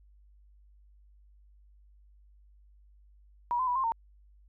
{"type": "tone with pitch steps", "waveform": "sine", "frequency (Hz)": [962, 1024, 981, 1057, 915], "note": ["B5", "C6", "B5", "C6", "A#5"], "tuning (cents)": [-46, -38, -12, 17, -32], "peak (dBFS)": -26, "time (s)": [3.51, 3.92], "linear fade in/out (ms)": 0, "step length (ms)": 82, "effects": ["added 50 Hz sine -56 dBFS peak until 4.48 s"]}